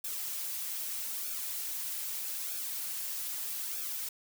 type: noise with flanger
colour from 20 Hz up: blue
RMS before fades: -37 dBFS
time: 0.04-4.09 s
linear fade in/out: 5 ms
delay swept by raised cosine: 1 to 6.5 ms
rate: 0.8 Hz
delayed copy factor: -0.65
effects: none